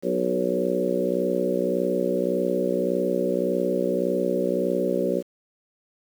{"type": "harmonic tone with a mistuned harmonic", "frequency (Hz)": 61.74, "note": "B1", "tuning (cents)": 0, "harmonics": [3, 4, 5, 6, 7, 8, 9], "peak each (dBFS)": [-30, -30, -31, -27, -32, -28, -27], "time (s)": [0.02, 5.23], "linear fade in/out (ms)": 50, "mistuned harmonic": 7, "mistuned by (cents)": -18, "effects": ["8-bit"]}